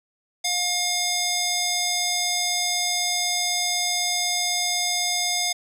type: tone with band-pass filter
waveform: square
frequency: 714 Hz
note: F5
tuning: 38 cents sharp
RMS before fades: -24 dBFS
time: 0.44-5.53 s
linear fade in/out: 10 ms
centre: 5900 Hz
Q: 1.4
effects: none